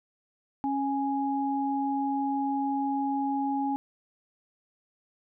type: tone pair together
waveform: sine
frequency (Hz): 274.8 / 830.6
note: C#4 / G#5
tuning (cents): -15 / 0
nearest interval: octave + perfect fifth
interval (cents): 1915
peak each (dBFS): -28 / -29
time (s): 0.64-3.76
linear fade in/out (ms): 0
effects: none